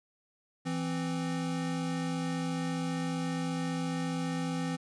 square tone pair together, 166.68 / 261.5 Hz, E3 / C4, +19 / -1 cents, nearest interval minor sixth, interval 780 cents, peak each -34 / -35 dBFS, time 0.65-4.77 s, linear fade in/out 20 ms, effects resampled to 22050 Hz

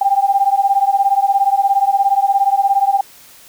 sine beating tone pair, 784 / 801 Hz, G5 / G5, 0 / +37 cents, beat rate 17 Hz, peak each -14 dBFS, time 0.01-3.01 s, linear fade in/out 5 ms, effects white hiss -43 dBFS RMS until 3.48 s

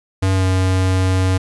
square tone with pitch glide, 95.2 to 93.46 Hz, F#2 to F#2, +50 to +18 cents, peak -14 dBFS, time 0.22-1.38 s, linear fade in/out 10 ms, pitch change -32 cents, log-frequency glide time 0.33-0.45 s, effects resampled to 24000 Hz + 9-bit

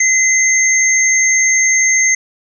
sine tone pair together, 2048 / 6365 Hz, C7 / G8, -38 / +26 cents, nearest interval octave + minor sixth, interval 1964 cents, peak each -12 dBFS, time 0-2.15 s, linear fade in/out 5 ms, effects none

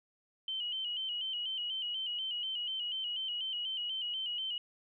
sine tone with vibrato, 3000 Hz, F#7, 23 cents sharp, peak -34 dBFS, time 0.48-4.58 s, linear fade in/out 2 ms, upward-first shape square, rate 4.1 Hz, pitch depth 54 cents each way, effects none

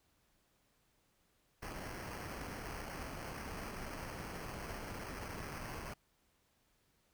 pink noise with sample-and-hold, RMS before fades -45 dBFS, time 1.62-5.94 s, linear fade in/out 10 ms, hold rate 3675 Hz, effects pink hiss -75 dBFS RMS until 7.13 s

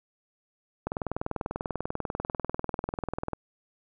click train, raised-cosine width 1 ms, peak -16 dBFS, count 51, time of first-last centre 0.87-3.333 s, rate 20.3 Hz, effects none

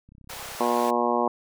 click train, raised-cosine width 5 ms, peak -38 dBFS, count 16, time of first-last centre 0.09-0.55 s, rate 32.6 Hz
pink high-pass noise, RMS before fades -38 dBFS, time 0.29-0.91 s, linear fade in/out 10 ms, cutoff 480 Hz, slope 24 dB/octave
harmonic tone, 120 Hz, B2, 49 cents flat, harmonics 2 / 3 / 4 / 5 / 6 / 7 / 8 / 9, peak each -29 / -29 / -29 / -29 / -29 / -29 / -29 / -29 dBFS, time 0.6-1.28 s, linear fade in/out 5 ms
effects none

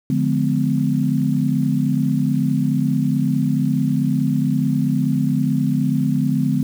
sine chord, D diminished seventh, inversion none, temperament just, 146.83 / 176.2 / 211.4 / 253.7 Hz, D3 / F3 / Ab3 / Cb4, 0 / +16 / +31 / +47 cents, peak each -20 / -24 / -22 / -20 dBFS, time 0.1-6.63 s, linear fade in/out 2 ms, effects 7-bit

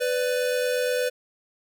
square tone pair together, 498.8 / 587.3 Hz, B4 / D5, +17 / 0 cents, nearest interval minor third, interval 283 cents, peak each -24 / -30 dBFS, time 0-1.1 s, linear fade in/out 20 ms, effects none

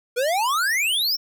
square exponential sweep, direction up, 466.2 to 5588 Hz, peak -20 dBFS, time 0.16-1.17 s, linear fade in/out 20 ms, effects none

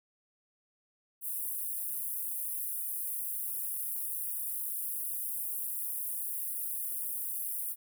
pink high-pass noise, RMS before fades -36 dBFS, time 1.21-7.76 s, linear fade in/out 50 ms, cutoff 10000 Hz, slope 48 dB/octave, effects none

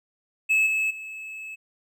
triangle tone with level steps, 2596 Hz, E7, 27 cents flat, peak -16 / -20 / -33 dBFS, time 0.49-1.56 s, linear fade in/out 20 ms, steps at 0.66 / 0.9 s, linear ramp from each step 10 ms, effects none

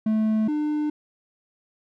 triangle tone pair in turn, 217.6 / 300.4 Hz, A3 / D4, -19 / +39 cents, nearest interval tritone, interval 558 cents, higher second, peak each -17 / -20 dBFS, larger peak first, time 0.06-0.48 / 0.48-0.9 s, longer neither, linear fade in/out 5 ms, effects none

